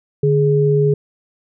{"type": "tone pair together", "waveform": "sine", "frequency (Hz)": [147.4, 416.9], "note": ["D3", "G#4"], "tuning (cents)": [7, 7], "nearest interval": "octave + tritone", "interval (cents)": 1800, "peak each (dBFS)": -14, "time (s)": [0.23, 0.94], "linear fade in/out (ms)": 5, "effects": []}